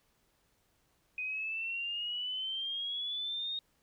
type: exponential sweep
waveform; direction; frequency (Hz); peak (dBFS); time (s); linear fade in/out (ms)
sine; up; 2489 to 3729; -34; 1.18-3.59; 2
effects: pink hiss -73 dBFS RMS until 3.82 s